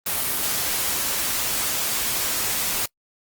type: noise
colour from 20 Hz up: white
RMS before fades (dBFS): -24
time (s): 0.06-2.86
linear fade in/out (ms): 5
effects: noise-tail reverb RT60 0.1 s tail -26 dB re dry + Opus 24 kbps